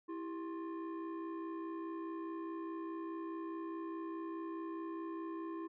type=tone with frequency modulation; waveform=sine; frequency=329.6 Hz; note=E4; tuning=in tune; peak=-38 dBFS; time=0.08-5.68 s; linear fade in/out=20 ms; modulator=724 Hz; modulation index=0.76; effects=tanh soft clip ceiling -38 dBFS